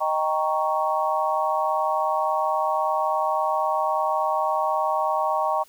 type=chord; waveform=sine; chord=Eb dominant seventh; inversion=none; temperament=equal; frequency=622.3 / 784 / 932.3 / 1108.7 Hz; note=Eb5 / G5 / Bb5 / Db6; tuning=0 / 0 / 0 / 0 cents; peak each=-26 dBFS; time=0-5.64 s; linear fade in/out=20 ms; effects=white hiss -55 dBFS RMS until 5.68 s